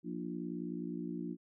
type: harmonic tone with a mistuned harmonic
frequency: 59.3 Hz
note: A#1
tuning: 30 cents sharp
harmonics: 3 / 4 / 5 / 6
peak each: -42 / -43 / -42 / -45 dBFS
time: 0.03-1.37 s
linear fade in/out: 50 ms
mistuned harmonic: 6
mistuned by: -42 cents
effects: none